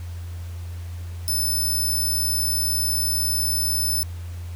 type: tone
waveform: 5% pulse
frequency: 5274 Hz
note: E8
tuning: in tune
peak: -15 dBFS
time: 1.28-4.03 s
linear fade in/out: 0 ms
effects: added 86 Hz sine -30 dBFS peak until 4.55 s + pink hiss -48 dBFS RMS until 4.55 s